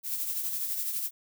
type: noise with tremolo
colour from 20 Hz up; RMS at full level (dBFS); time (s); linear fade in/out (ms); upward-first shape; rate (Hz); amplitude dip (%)
violet; -30; 0.03-1.11; 50; triangle; 12; 50
effects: none